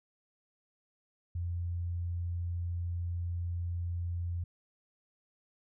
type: tone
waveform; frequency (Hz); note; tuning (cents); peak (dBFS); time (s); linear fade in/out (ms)
sine; 86.7; F2; -12; -32; 1.35-4.44; 5
effects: none